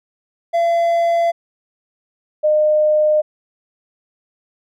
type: tone pair in turn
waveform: triangle / sine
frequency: 679 / 609.5 Hz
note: F5 / D#5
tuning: -49 / -36 cents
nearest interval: major second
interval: 187 cents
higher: first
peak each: -11 dBFS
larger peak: neither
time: 0.53-1.32 / 2.43-3.22 s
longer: neither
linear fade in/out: 20 ms
effects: none